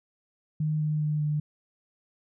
sine tone with pitch steps, 153.8 / 152.47 / 151.16 / 149.85 Hz, D#3 / D#3 / D#3 / D3, -20 / -35 / -50 / +35 cents, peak -24 dBFS, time 0.6-1.4 s, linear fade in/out 5 ms, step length 200 ms, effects none

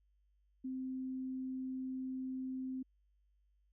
sine tone, 260.1 Hz, C4, 10 cents flat, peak -38 dBFS, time 0.64-2.83 s, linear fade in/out 10 ms, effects added 50 Hz sine -70 dBFS peak until 3.72 s

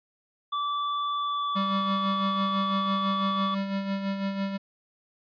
square tone with pitch glide, 1160 to 1147.3 Hz, D6 to D6, -22 to -41 cents, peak -27 dBFS, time 0.52-3.55 s, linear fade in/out 10 ms, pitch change -19 cents, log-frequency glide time 1.16-1.87 s
square tone with tremolo, 196 Hz, G3, in tune, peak -26 dBFS, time 1.55-4.58 s, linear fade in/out 20 ms, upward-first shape sine, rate 6 Hz, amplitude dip 50%
effects resampled to 11025 Hz

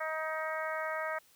harmonic tone, 315.1 Hz, D#4, 22 cents sharp, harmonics 2 / 3 / 4 / 5 / 6 / 7, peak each -37 / -42 / -39 / -41 / -41 / -45 dBFS, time 0-1.19 s, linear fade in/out 10 ms, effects white hiss -64 dBFS RMS until 1.35 s

